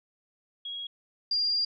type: tone pair in turn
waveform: sine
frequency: 3305 / 4794 Hz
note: G#7 / D8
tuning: -9 / +35 cents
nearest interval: tritone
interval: 644 cents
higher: second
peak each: -34 / -24 dBFS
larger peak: second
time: 0.65-0.87 / 1.31-1.65 s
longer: second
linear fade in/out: 5 ms
effects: none